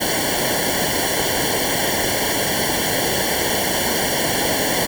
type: noise with comb filter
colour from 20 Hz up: pink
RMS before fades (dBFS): -20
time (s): 0-4.87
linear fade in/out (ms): 20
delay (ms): 0.79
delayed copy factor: -0.95
effects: none